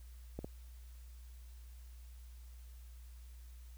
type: clicks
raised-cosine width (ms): 2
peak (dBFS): -28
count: 2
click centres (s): 0.39 / 0.445
effects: added 60 Hz sine -50 dBFS peak until 3.77 s + white hiss -67 dBFS RMS until 3.77 s